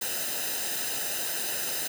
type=noise with comb filter; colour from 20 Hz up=white; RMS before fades=-31 dBFS; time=0.01-1.88 s; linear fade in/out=10 ms; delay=0.89 ms; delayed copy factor=-0.7; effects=none